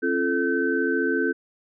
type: tone cluster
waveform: sine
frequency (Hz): 268.3 / 343.5 / 436.5 / 1534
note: C4 / F4 / A4 / G6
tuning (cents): +44 / -29 / -14 / -38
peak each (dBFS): -26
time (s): 0.02-1.33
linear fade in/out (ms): 20
effects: none